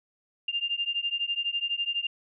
sine beating tone pair, 2794 / 2806 Hz, F7 / F7, 0 / +8 cents, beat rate 12 Hz, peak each -30 dBFS, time 0.48-2.07 s, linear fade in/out 5 ms, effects none

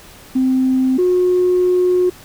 sine tone pair in turn, 259.9 / 362.1 Hz, C4 / F#4, -11 / -37 cents, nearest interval tritone, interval 574 cents, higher second, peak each -11 / -10 dBFS, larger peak second, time 0.35-0.98 / 0.98-2.1 s, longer second, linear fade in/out 10 ms, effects tanh soft clip ceiling -7 dBFS + pink hiss -41 dBFS RMS until 2.24 s

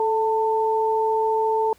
sine tone pair together, 437.5 / 892.9 Hz, A4 / A5, -10 / +25 cents, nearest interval octave, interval 1235 cents, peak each -21 dBFS, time 0-1.73 s, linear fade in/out 2 ms, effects pink hiss -56 dBFS RMS until 1.78 s

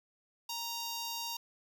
10% pulse tone with notch filter, 932.3 Hz, A#5, in tune, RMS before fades -39 dBFS, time 0.49-1.37 s, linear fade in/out 5 ms, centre 1900 Hz, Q 0.67, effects none

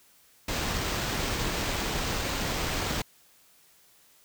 pink noise with sample-and-hold, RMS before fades -30 dBFS, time 0.48-3.02 s, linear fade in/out 5 ms, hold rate 11025 Hz, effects white hiss -60 dBFS RMS until 4.24 s

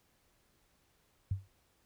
sine tone with exponential decay, 96.5 Hz, G2, 27 cents flat, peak -27 dBFS, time 1.31-1.48 s, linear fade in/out 5 ms, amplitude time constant 35 ms, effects pink hiss -72 dBFS RMS until 1.85 s

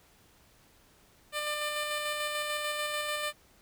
10% pulse tone with tremolo, 597 Hz, D5, 28 cents sharp, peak -22 dBFS, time 1.32-3.33 s, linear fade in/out 50 ms, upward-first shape square, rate 6.8 Hz, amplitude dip 25%, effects pink hiss -62 dBFS RMS until 3.61 s

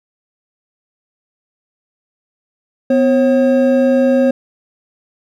triangle tone pair together, 250.8 / 539.8 Hz, B3 / C#5, +27 / -46 cents, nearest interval octave + minor second, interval 1327 cents, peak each -10 dBFS, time 2.9-4.31 s, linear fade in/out 5 ms, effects none

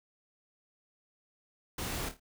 pink noise with echo, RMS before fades -37 dBFS, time 1.78-2.09 s, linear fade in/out 5 ms, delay 27 ms, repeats 4, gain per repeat -8 dB, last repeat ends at 2.198 s, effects none

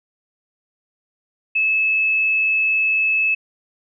sine tone, 2602 Hz, E7, 23 cents flat, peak -15 dBFS, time 1.55-3.35 s, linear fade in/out 10 ms, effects none

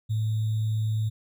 sine tone with sample-and-hold, 108.9 Hz, A2, 17 cents flat, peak -23 dBFS, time 0.09-1.1 s, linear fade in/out 20 ms, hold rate 3675 Hz, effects none

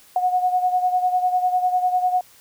sine beating tone pair, 728 / 738 Hz, F#5 / F#5, -28 / -5 cents, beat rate 10 Hz, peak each -18 / -24 dBFS, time 0.16-2.21 s, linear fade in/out 2 ms, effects white hiss -51 dBFS RMS until 2.4 s

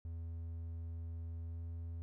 triangle tone with pitch glide, 83 to 83.58 Hz, E2 to E2, +12 to +24 cents, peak -39 dBFS, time 0.05-2.02 s, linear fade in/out 0 ms, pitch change +12 cents, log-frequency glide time 1.47-1.59 s, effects none

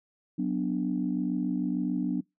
sine chord, B minor, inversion second, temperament equal, 185 / 246.9 / 293.7 Hz, F#3 / B3 / D4, 0 / 0 / 0 cents, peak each -30 dBFS, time 0.38-2.21 s, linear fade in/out 10 ms, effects noise-tail reverb RT60 0.2 s tail -25 dB re dry + tanh soft clip ceiling -17 dBFS

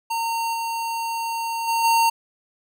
square tone with level steps, 917 Hz, A#5, 29 cents flat, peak -23 / -25 / -20 / -16 dBFS, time 0.1-2.1 s, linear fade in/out 10 ms, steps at 0.53 / 1.67 / 1.83 s, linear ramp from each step 20 ms, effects none

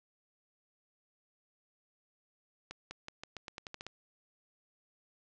accelerating click train, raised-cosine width 0.2 ms, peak -25 dBFS, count 11, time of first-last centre 2.71-3.866 s, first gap 200 ms, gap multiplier 0.87, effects low-pass 7000 Hz 12 dB/octave

